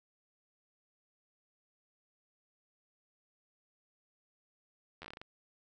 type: slowing click train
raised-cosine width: 0.3 ms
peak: -30 dBFS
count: 9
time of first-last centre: 5.02-5.215 s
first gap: 11 ms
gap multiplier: 1.22
effects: none